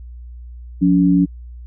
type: tone pair together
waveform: sine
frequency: 178.78 / 283.8 Hz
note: F3 / C#4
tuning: +41 / +41 cents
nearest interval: minor sixth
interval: 800 cents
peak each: -13 dBFS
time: 0.81-1.26 s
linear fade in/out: 20 ms
effects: added 60 Hz sine -32 dBFS peak until 1.66 s